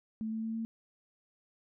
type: tone with pitch steps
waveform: sine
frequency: 220 / 221.9 / 223.8 / 225.8 Hz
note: A3 / A3 / A3 / A3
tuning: 0 / +15 / +30 / +45 cents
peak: -33 dBFS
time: 0.21-0.65 s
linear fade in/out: 0 ms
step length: 110 ms
effects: none